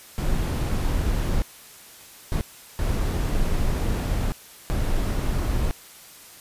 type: noise bursts at uneven times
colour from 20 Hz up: brown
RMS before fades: -23 dBFS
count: 4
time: 0.18-1.42 / 2.32-2.41 / 2.79-4.32 / 4.7-5.71 s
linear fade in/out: 0 ms
effects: white hiss -46 dBFS RMS until 6.4 s + resampled to 32000 Hz